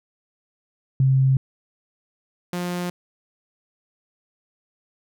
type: tone pair in turn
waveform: sine / sawtooth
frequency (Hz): 133.1 / 177.13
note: C3 / F3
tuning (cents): +30 / +25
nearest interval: perfect fourth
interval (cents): 495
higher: second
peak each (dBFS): -14 / -21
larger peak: first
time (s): 1-1.37 / 2.53-2.9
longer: neither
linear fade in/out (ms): 2
effects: none